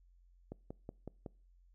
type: click train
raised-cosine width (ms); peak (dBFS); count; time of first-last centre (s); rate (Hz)
2; -30; 5; 0.52-1.262; 5.39
effects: noise-tail reverb RT60 0.4 s tail -25 dB re dry + added 44 Hz sine -62 dBFS peak until 1.74 s